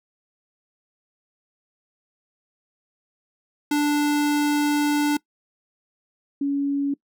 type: tone pair in turn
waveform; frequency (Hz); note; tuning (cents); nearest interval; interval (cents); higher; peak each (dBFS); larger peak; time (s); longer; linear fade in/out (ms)
square / sine; 293.7 / 281.1; D4 / C#4; 0 / +24; minor second; 76; first; -19 / -20; first; 3.71-5.17 / 6.41-6.94; first; 5
effects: noise-tail reverb RT60 0.1 s tail -22 dB re dry